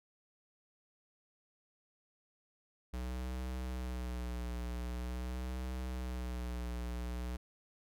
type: tone with vibrato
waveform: square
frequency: 61.74 Hz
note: B1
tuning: in tune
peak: -38 dBFS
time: 2.93-7.37 s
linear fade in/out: 10 ms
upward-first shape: sine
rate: 0.45 Hz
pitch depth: 46 cents each way
effects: none